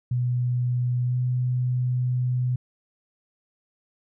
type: tone with pitch glide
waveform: sine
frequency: 123.47 to 125.27 Hz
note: B2 to B2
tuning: 0 to +25 cents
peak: -21 dBFS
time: 0.11-2.56 s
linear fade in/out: 5 ms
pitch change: +25 cents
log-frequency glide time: 1.05-1.16 s
effects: none